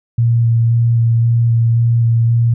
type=tone with vibrato; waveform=sine; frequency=116.4 Hz; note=A#2; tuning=2 cents flat; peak=-9 dBFS; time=0.18-2.54 s; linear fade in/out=5 ms; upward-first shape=square; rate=1.9 Hz; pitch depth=11 cents each way; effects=none